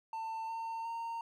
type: tone with pitch steps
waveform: triangle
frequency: 895 / 907.5 / 920.2 Hz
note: A5 / A#5 / A#5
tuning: +29 / -47 / -23 cents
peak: -35 dBFS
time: 0.13-1.21 s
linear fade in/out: 2 ms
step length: 360 ms
effects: none